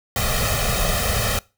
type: noise with comb filter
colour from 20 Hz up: pink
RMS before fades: -21 dBFS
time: 0.16-1.39 s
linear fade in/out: 2 ms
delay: 1.6 ms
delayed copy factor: +1
effects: noise-tail reverb RT60 0.3 s tail -23 dB re dry